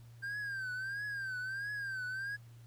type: tone with vibrato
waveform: triangle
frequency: 1581 Hz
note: G6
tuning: 14 cents sharp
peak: -35 dBFS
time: 0.22-2.37 s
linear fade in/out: 20 ms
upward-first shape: triangle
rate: 1.5 Hz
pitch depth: 120 cents each way
effects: added 117 Hz sine -52 dBFS peak until 2.66 s + pink hiss -67 dBFS RMS until 2.66 s